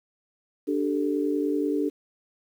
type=chord; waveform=sine; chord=D suspended fourth; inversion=none; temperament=equal with one note detuned; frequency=293.7 / 389.7 / 440 Hz; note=D4 / G4 / A4; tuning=0 / -10 / 0 cents; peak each=-25 / -29 / -29 dBFS; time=0.67-1.9 s; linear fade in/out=20 ms; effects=9-bit

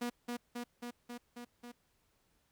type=tone with echo; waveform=sawtooth; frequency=241.1 Hz; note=B3; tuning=41 cents flat; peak=-31 dBFS; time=0.01-0.1 s; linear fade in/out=10 ms; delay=270 ms; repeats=6; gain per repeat=-2 dB; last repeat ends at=1.72 s; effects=pink hiss -75 dBFS RMS until 2.51 s

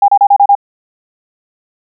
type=tone bursts; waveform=sine; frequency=806 Hz; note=G5; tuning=48 cents sharp; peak=-3 dBFS; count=6; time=0.02-0.552 s; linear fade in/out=5 ms; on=62 ms; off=32 ms; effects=none

